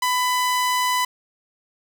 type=tone; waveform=sawtooth; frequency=999 Hz; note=B5; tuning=20 cents sharp; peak=-15 dBFS; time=0.02-1.05 s; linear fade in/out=5 ms; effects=none